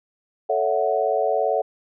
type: chord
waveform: sine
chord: F# minor seventh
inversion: first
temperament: equal with one note detuned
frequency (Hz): 440 / 561.1 / 659.3 / 740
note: A4 / C#5 / E5 / F#5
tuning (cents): 0 / +21 / 0 / 0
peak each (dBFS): -24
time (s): 0.49-1.62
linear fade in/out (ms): 10
effects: none